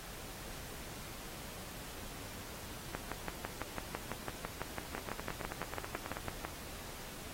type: two click trains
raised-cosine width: 0.5 ms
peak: -22 / -24 dBFS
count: 22 / 12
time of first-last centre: 2.95-6.45 / 4.98-6.169 s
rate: 6 / 9.25 Hz
effects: pink hiss -48 dBFS RMS until 7.33 s + AAC 48 kbps